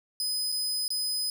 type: tone with dropouts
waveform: sawtooth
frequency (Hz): 5020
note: D#8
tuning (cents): +15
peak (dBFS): -25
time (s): 0.2-1.3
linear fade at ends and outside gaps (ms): 1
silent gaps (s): 0.519-0.523 / 0.88-0.904
effects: 10-bit